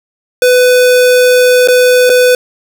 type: tone with dropouts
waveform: square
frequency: 499.2 Hz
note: B4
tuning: 19 cents sharp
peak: -5 dBFS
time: 0.42-2.35 s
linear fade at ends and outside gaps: 2 ms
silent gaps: 1.675-1.684 / 2.095-2.099 s
effects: none